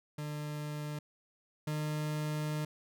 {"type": "tone pair in turn", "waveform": "40% pulse", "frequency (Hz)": [149.3, 151.82], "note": ["D3", "D#3"], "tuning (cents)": [29, -42], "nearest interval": "unison", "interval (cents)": 29, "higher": "second", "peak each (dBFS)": [-36, -32], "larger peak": "second", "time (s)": [[0.18, 0.99], [1.67, 2.65]], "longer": "second", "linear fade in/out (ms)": 5, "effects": []}